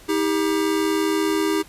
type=tone pair together; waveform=square; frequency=318.2 / 398.4 Hz; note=D#4 / G4; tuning=+39 / +28 cents; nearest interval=major third; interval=389 cents; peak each=-22 / -23 dBFS; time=0.08-1.63 s; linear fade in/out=20 ms; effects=pink hiss -47 dBFS RMS until 1.68 s + resampled to 32000 Hz